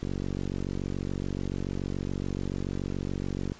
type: click train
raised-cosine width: 3 ms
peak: -19 dBFS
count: 165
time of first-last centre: 0.03-3.519 s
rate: 47 Hz
effects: pink hiss -51 dBFS RMS until 3.59 s + resampled to 16000 Hz